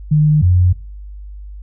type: tone pair in turn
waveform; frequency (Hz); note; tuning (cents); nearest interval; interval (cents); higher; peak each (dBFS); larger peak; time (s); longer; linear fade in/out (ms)
sine; 151.7 / 89.98; D#3 / F#2; -44 / -48; major sixth; 904; first; -8; neither; 0.11-0.42 / 0.42-0.73; neither; 10
effects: noise-tail reverb RT60 0.4 s tail -19 dB re dry + added 50 Hz sine -29 dBFS peak until 1.62 s